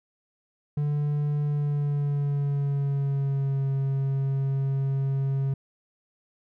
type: tone with pitch glide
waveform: triangle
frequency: 146.83 to 136.21 Hz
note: D3 to C#3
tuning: 0 to -30 cents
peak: -21 dBFS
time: 0.77-5.54 s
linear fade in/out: 5 ms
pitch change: -130 cents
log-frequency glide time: 1.44-3.68 s
effects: none